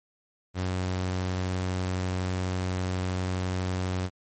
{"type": "tone", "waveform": "sawtooth", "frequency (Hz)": 92.1, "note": "F#2", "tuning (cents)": -7, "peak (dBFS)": -23, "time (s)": [0.54, 4.1], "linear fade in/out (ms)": 50, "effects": ["MP3 32 kbps"]}